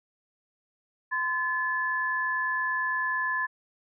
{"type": "tone pair together", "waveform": "sine", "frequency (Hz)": [1026, 1725.5], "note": ["C6", "A6"], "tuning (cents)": [-34, -34], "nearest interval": "major sixth", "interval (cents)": 900, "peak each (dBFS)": [-30, -27], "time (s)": [1.11, 3.47], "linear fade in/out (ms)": 20, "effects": []}